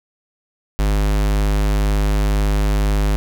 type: tone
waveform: square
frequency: 51 Hz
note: G#1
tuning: 31 cents flat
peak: -15 dBFS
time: 0.79-3.16 s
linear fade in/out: 0 ms
effects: none